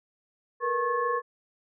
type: tone cluster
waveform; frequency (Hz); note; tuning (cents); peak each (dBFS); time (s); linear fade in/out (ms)
sine; 457.7 / 483.5 / 1089 / 1727; A#4 / B4 / C#6 / A6; -32 / -37 / -31 / -33; -35 / -29 / -27 / -35; 0.6-1.22; 50
effects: none